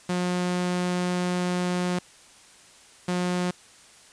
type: tone pair in turn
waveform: sawtooth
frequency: 179.2 / 179.2 Hz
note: F3 / F3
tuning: +45 / +45 cents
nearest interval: unison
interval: 0 cents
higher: neither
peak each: -20 / -20 dBFS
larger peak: neither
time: 0.09-1.99 / 3.08-3.51 s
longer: first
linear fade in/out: 5 ms
effects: white hiss -52 dBFS RMS until 4.12 s + resampled to 22050 Hz